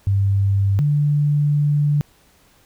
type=tone pair in turn; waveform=sine; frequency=98.8 / 146.61 Hz; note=G2 / D3; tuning=+14 / -3 cents; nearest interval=perfect fifth; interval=683 cents; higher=second; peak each=-14 dBFS; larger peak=neither; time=0.07-0.79 / 0.79-2.01 s; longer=second; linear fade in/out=0 ms; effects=pink hiss -55 dBFS RMS until 2.65 s